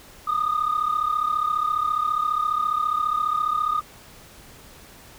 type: tone pair together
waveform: sine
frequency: 1209.8 / 1244.5 Hz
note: D#6 / D#6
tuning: -49 / 0 cents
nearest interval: unison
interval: 49 cents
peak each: -22 dBFS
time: 0.27-3.81 s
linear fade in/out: 10 ms
effects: tanh soft clip ceiling -16 dBFS + pink hiss -47 dBFS RMS until 5.18 s

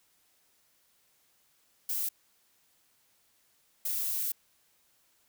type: noise bursts at uneven times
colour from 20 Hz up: violet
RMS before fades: -32 dBFS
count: 2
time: 1.89-2.09 / 3.85-4.32 s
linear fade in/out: 5 ms
effects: white hiss -69 dBFS RMS until 5.28 s

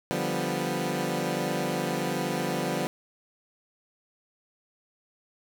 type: chord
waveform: 15% pulse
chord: G dominant seventh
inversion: second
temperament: equal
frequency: 146.83 / 174.61 / 196 / 246.9 Hz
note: D3 / F3 / G3 / B3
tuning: 0 / 0 / 0 / 0 cents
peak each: -27 / -25 / -28 / -26 dBFS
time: 0.11-2.87 s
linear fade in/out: 0 ms
effects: none

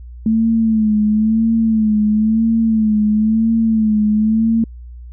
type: tone with vibrato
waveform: sine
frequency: 218.9 Hz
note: A3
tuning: 9 cents flat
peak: -11 dBFS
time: 0.26-4.64 s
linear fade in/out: 2 ms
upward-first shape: sine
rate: 0.99 Hz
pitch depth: 62 cents each way
effects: added 60 Hz sine -31 dBFS peak until 5.12 s

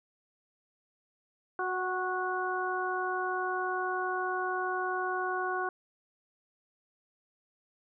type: harmonic tone with a mistuned harmonic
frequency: 367.4 Hz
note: F#4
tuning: 12 cents flat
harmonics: 1 / 2 / 3 / 4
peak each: -35 / -35 / -35 / -35 dBFS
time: 1.59-5.69 s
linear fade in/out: 2 ms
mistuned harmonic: 2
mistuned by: +19 cents
effects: none

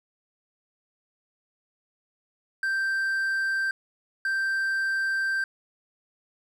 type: tone pair in turn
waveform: triangle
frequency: 1568 / 1568 Hz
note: G6 / G6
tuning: 0 / 0 cents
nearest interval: unison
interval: 0 cents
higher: neither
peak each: -22 dBFS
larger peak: neither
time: 2.63-3.71 / 4.25-5.44 s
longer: second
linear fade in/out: 2 ms
effects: none

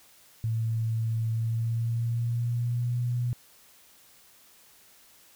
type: tone with pitch glide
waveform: sine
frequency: 112.8 to 121.6 Hz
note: A2 to B2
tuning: +44 to -26 cents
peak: -25 dBFS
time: 0.44-3.33 s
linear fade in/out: 0 ms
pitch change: +130 cents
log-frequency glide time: 1.3-2.96 s
effects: white hiss -57 dBFS RMS until 5.35 s

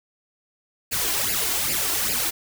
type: noise with flanger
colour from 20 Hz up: white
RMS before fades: -24 dBFS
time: 0.91-2.31 s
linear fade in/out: 20 ms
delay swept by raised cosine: 0.41 to 2.91 ms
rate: 2.5 Hz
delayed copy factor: +0.8
effects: none

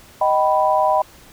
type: chord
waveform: sine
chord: Eb augmented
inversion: none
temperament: equal with one note detuned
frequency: 622.3 / 771.9 / 987.8 Hz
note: Eb5 / G5 / B5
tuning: 0 / -27 / 0 cents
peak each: -18 dBFS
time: 0.21-1.02 s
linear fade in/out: 5 ms
effects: pink hiss -46 dBFS RMS until 1.32 s

